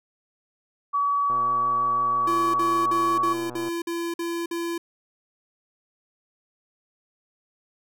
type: tone with pitch glide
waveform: sine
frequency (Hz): 1138 to 1124.3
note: C#6 to C#6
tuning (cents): +45 to +24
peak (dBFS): -20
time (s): 0.93-3.34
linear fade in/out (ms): 20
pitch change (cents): -21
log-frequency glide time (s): 2.02-3.23
type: click train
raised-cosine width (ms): 1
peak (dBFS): -25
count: 292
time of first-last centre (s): 1.3-3.685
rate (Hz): 122
type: tone bursts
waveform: square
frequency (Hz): 339.1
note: E4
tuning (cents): +49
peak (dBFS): -27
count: 8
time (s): 2.27-4.78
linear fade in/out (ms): 5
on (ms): 270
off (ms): 50
effects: none